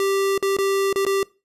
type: tone with dropouts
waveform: square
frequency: 392 Hz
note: G4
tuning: in tune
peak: -19 dBFS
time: 0-1.23 s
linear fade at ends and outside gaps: 1 ms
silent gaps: 0.378-0.426 / 0.567-0.586 / 0.928-0.959 / 1.051-1.065 s
effects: noise-tail reverb RT60 0.3 s tail -22 dB re dry + resampled to 32000 Hz